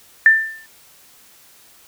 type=tone with exponential decay; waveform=sine; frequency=1781 Hz; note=A6; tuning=21 cents sharp; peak=-4 dBFS; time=0.26-0.66 s; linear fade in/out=1 ms; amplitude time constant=86 ms; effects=white hiss -49 dBFS RMS until 1.87 s

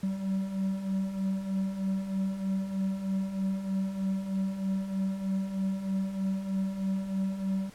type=beating tone pair; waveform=triangle; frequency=190 / 193.2 Hz; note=F#3 / G3; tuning=+46 / -25 cents; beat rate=3.2 Hz; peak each=-34 / -27 dBFS; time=0.03-7.7 s; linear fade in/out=5 ms; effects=pink hiss -54 dBFS RMS until 7.74 s + low-pass 12000 Hz 12 dB/octave

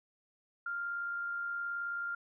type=tone with amplitude modulation; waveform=sine; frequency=1396.9 Hz; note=F6; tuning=in tune; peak=-33 dBFS; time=0.66-2.15 s; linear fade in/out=5 ms; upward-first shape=sine; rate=58.9 Hz; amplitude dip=30%; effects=none

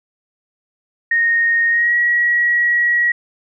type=tone with pitch glide; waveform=sine; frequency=1856 to 1913.7 Hz; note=A#6 to A#6; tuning=-8 to +45 cents; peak=-12 dBFS; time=1.11-3.12 s; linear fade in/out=5 ms; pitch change=+53 cents; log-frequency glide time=1.7-1.95 s; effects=none

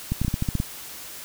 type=clicks; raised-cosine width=5 ms; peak=-11 dBFS; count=9; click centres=0.12 / 0.216 / 0.248 / 0.281 / 0.341 / 0.424 / 0.488 / 0.553 / 0.601 s; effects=white hiss -39 dBFS RMS until 1.24 s

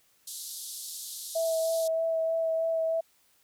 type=band-pass noise; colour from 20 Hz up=white; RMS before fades=-40 dBFS; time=0.27-1.88 s; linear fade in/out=5 ms; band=3600 to 13000 Hz; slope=48 dB/octave
type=tone with vibrato; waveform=sine; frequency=652 Hz; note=E5; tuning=19 cents flat; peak=-25 dBFS; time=1.35-3.01 s; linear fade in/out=10 ms; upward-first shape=sine; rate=3.2 Hz; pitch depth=13 cents each way
effects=white hiss -66 dBFS RMS until 3.43 s

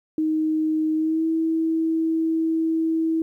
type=tone with pitch glide; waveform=sine; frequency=312.9 to 323.6 Hz; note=D#4 to E4; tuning=+10 to -32 cents; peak=-19 dBFS; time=0.18-3.22 s; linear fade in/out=2 ms; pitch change=+58 cents; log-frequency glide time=0.95-1.26 s; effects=10-bit

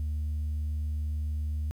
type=tone; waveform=sine; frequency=75.6 Hz; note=D#2; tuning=49 cents flat; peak=-26 dBFS; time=0-1.71 s; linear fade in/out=0 ms; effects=tanh soft clip ceiling -27 dBFS + 10-bit

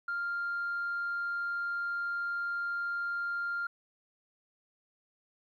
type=tone; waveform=sine; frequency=1396.9 Hz; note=F6; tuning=in tune; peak=-30 dBFS; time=0.08-3.67 s; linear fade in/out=5 ms; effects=tanh soft clip ceiling -28 dBFS + 12-bit

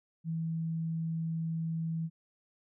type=tone; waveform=sine; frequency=163.1 Hz; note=E3; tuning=18 cents flat; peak=-31 dBFS; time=0.24-2.1 s; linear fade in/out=50 ms; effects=none

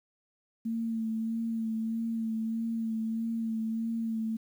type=tone with vibrato; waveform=sine; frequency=225.2 Hz; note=A3; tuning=40 cents sharp; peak=-29 dBFS; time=0.65-4.37 s; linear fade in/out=10 ms; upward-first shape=sine; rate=1.6 Hz; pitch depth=26 cents each way; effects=10-bit

